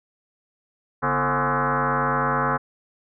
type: tone with frequency modulation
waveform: sine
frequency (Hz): 142.1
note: C#3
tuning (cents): +43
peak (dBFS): -19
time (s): 1.02-2.58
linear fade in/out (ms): 20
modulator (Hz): 195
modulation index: 7.3
effects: none